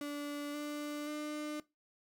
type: tone with pitch steps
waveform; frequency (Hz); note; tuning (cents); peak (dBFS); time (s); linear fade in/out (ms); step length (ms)
35% pulse; 290.2 / 295.1 / 300.1; D4 / D4 / D4; -21 / +8 / +38; -36; 0.01-1.6; 2; 530
effects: noise-tail reverb RT60 0.2 s tail -19 dB re dry